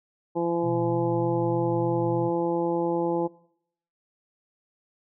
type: harmonic tone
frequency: 170 Hz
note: F3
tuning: 46 cents flat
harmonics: 1 / 2 / 3 / 4 / 5 / 6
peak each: -33 / -26 / -29 / -40 / -31 / -42 dBFS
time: 0.35-3.28 s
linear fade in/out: 20 ms
type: tone with vibrato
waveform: sine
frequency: 123.47 Hz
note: B2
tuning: in tune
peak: -29 dBFS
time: 0.62-2.31 s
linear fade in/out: 50 ms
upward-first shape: triangle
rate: 3.3 Hz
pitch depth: 42 cents each way
effects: noise-tail reverb RT60 0.7 s tail -21 dB re dry